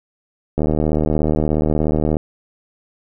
click train, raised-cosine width 2 ms, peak -5 dBFS, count 123, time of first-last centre 0.58-2.169 s, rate 76.8 Hz, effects none

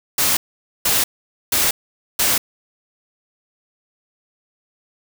white noise bursts, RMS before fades -17 dBFS, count 4, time 0.18-2.38 s, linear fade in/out 5 ms, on 190 ms, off 480 ms, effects none

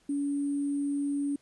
sine tone with sample-and-hold, 284.2 Hz, C#4, 43 cents sharp, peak -27 dBFS, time 0.09-1.36 s, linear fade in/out 5 ms, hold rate 8820 Hz, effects pink hiss -66 dBFS RMS until 1.41 s + resampled to 24000 Hz

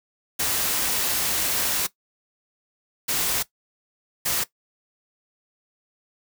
white noise bursts at uneven times, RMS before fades -24 dBFS, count 3, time 0.39-1.87 / 3.08-3.43 / 4.25-4.44 s, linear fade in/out 10 ms, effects noise-tail reverb RT60 0.1 s tail -17 dB re dry

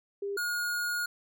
sine / square tone pair in turn, 400.6 / 1435.8 Hz, G4 / F6, +38 / +48 cents, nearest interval octave + minor seventh, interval 2210 cents, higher second, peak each -31 / -30 dBFS, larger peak second, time 0.22-0.37 / 0.37-1.06 s, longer second, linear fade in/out 5 ms, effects none

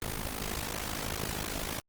pink noise with amplitude modulation, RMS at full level -32 dBFS, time 0.02-1.8 s, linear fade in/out 0 ms, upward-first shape sine, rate 52.8 Hz, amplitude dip 80%, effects Opus 24 kbps

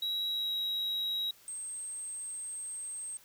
sine tone with pitch glide, 3869 to 3838 Hz, B7 to A#7, -36 to +50 cents, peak -28 dBFS, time 0.02-1.31 s, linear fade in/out 5 ms, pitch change -14 cents, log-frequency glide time 0.29-0.54 s
sine tone, 8372 Hz, C9, in tune, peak -37 dBFS, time 1.48-3.17 s, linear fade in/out 0 ms
effects tanh soft clip ceiling -30 dBFS + white hiss -60 dBFS RMS until 3.24 s

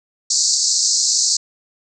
white band-pass noise, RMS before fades -17 dBFS, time 0.3-1.37 s, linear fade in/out 5 ms, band 4200 to 7700 Hz, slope 96 dB/octave, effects none

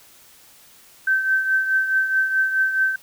sine tone with tremolo, 1547 Hz, G6, 23 cents flat, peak -14 dBFS, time 1.07-2.96 s, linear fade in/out 5 ms, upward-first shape triangle, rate 4.7 Hz, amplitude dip 65%, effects white hiss -50 dBFS RMS until 3.02 s

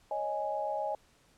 sine chord, C# suspended second, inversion none, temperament equal, 554.4 / 622.3 / 830.6 Hz, C#5 / D#5 / G#5, 0 / 0 / 0 cents, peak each -38 / -35 / -34 dBFS, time 0.11-0.95 s, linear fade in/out 2 ms, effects pink hiss -65 dBFS RMS until 1.37 s + low-pass 10000 Hz 12 dB/octave

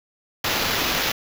white noise with sample-and-hold, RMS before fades -23 dBFS, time 0.44-1.12 s, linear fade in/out 5 ms, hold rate 8820 Hz, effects none

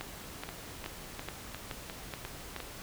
two click trains, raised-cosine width 0.3 ms, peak -21 / -23 dBFS, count 7 / 7, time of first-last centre 0.01-2.563 / 0.49-2.603 s, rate 2.35 / 2.84 Hz, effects pink hiss -46 dBFS RMS until 2.82 s

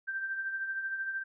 sine tone with tremolo, 1568 Hz, G6, in tune, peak -30 dBFS, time 0.07-1.24 s, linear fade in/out 20 ms, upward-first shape triangle, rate 13 Hz, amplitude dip 55%, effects none

